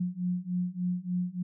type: beating tone pair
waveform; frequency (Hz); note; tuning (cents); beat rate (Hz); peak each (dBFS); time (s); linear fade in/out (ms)
sine; 177.6 / 181; F3 / F#3; +29 / -38; 3.4; -32 / -31; 0-1.43; 10
effects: none